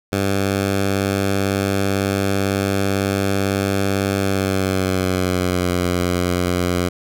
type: tone with pitch glide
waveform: 10% pulse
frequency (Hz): 98 to 89.35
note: G2 to F2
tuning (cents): 0 to +40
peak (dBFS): -9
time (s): 0.12-6.89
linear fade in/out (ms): 10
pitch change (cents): -160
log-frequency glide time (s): 4.16-5.73
effects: none